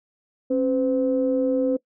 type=tone pair together; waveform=sine; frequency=270 / 510 Hz; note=C#4 / C5; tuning=-45 / -44 cents; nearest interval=major seventh; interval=1101 cents; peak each=-21 dBFS; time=0.5-1.77 s; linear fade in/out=10 ms; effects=noise-tail reverb RT60 0.1 s tail -22 dB re dry + tanh soft clip ceiling -11 dBFS

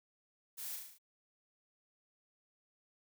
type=noise with echo; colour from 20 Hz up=blue; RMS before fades=-45 dBFS; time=0.57-0.77 s; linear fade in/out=20 ms; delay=36 ms; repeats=6; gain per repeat=-3 dB; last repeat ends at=0.986 s; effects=none

